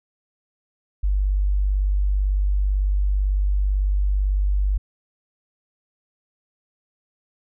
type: tone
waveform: sine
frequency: 49 Hz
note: G1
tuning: in tune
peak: -17 dBFS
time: 1.03-4.78 s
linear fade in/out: 10 ms
effects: none